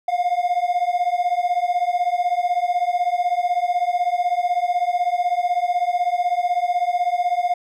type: beating tone pair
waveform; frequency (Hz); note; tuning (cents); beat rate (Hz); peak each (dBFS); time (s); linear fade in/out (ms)
triangle; 703 / 719; F5 / F#5; +11 / -50; 16; -19 / -19; 0.08-7.54; 5
effects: none